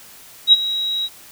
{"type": "tone with ADSR envelope", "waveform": "sine", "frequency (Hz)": 3838, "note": "A#7", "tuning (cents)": 50, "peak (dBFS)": -4, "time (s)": [0.47, 1.09], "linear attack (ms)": 55, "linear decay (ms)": 30, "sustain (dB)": -15, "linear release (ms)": 44, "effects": ["white hiss -43 dBFS RMS until 1.31 s"]}